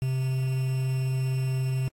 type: tone with quantisation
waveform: triangle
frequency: 130.7 Hz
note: C3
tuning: 1 cent flat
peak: -22 dBFS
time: 0.02-1.88 s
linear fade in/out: 0 ms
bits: 7
effects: AAC 48 kbps